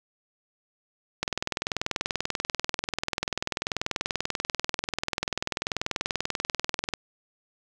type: click train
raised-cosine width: 0.2 ms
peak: -9 dBFS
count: 118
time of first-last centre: 1.23-6.937 s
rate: 20.5 Hz
effects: none